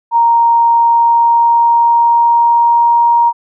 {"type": "tone with pitch glide", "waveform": "sine", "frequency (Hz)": [932.3, 940.4], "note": ["A#5", "A#5"], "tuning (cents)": [0, 15], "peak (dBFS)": -6, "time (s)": [0.11, 3.33], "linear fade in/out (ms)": 50, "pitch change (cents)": 15, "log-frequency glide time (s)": [0.76, 3.06], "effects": []}